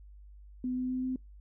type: tone with pitch steps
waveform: sine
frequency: 252.1 / 253.9 / 255.6 / 257.4 Hz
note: B3 / B3 / C4 / C4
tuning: +36 / +48 / -40 / -28 cents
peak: -30 dBFS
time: 0.64-1.16 s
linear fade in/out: 2 ms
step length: 130 ms
effects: noise-tail reverb RT60 0.2 s tail -26 dB re dry + added 50 Hz sine -49 dBFS peak until 1.4 s